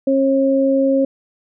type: tone pair together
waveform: sine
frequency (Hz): 270.6 / 541.2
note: C#4 / C#5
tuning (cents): -42 / -42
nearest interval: octave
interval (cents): 1200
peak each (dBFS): -15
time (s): 0.07-1.05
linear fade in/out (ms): 5
effects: none